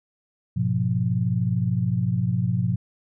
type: chord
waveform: sine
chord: F diminished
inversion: first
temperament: equal with one note detuned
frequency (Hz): 103.83 / 123.47 / 177.15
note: Ab2 / Cb3 / F3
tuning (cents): 0 / 0 / +25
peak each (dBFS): -26 / -23 / -25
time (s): 0.56-2.76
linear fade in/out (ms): 10
effects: none